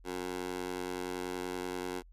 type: tone with high-pass filter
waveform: 15% pulse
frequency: 90.5 Hz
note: F#2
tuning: 38 cents flat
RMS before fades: -38 dBFS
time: 0.04-2.03 s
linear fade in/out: 50 ms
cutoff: 380 Hz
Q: 1.5
effects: added 42 Hz sine -53 dBFS peak until 2.12 s + resampled to 32000 Hz

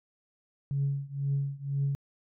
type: tone with tremolo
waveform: sine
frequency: 139.6 Hz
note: C#3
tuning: 13 cents sharp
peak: -23 dBFS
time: 0.71-1.95 s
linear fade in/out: 0 ms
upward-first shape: triangle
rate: 2 Hz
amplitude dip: 95%
effects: tanh soft clip ceiling -21 dBFS

